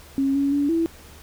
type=tone with pitch steps; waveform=sine; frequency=272.7 / 279.2 / 285.8 / 330.6 Hz; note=C#4 / C#4 / D4 / E4; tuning=-28 / +13 / -47 / +5 cents; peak=-18 dBFS; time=0.18-0.86 s; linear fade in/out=0 ms; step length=170 ms; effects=added 74 Hz sine -48 dBFS peak until 1.22 s + pink hiss -47 dBFS RMS until 1.22 s